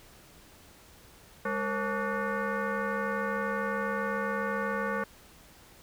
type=tone with frequency modulation; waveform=sine; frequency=466.2 Hz; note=A#4; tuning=in tune; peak=-28 dBFS; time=1.45-5.04 s; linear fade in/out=5 ms; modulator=335 Hz; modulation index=3.8; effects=pink hiss -55 dBFS RMS until 5.82 s